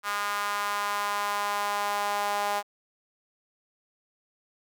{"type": "tone with high-pass filter sweep", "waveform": "sawtooth", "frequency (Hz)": 204.4, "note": "G#3", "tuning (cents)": -27, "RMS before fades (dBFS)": -29, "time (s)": [0.03, 2.63], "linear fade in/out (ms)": 50, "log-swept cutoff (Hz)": [1200, 790], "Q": 2.9, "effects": []}